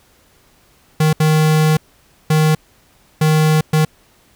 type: tone bursts at uneven times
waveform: square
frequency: 155.56 Hz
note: D#3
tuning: in tune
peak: -11 dBFS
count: 5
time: 1-1.13 / 1.2-1.77 / 2.3-2.55 / 3.21-3.61 / 3.73-3.85 s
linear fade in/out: 5 ms
effects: pink hiss -53 dBFS RMS until 4.35 s